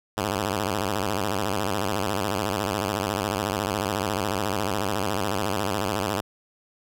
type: tone with vibrato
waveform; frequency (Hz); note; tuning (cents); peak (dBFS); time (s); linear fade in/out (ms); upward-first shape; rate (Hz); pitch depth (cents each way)
5% pulse; 100; G2; +35; -13; 0.17-6.21; 5; square; 14; 130
effects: none